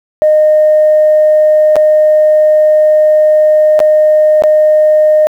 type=tone with dropouts; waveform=sine; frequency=614 Hz; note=D#5; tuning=23 cents flat; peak=-3 dBFS; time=0.22-5.27 s; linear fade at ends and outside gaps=0 ms; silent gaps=1.757-1.765 / 3.792-3.802 / 4.422-4.437 s; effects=tanh soft clip ceiling 0 dBFS + 7-bit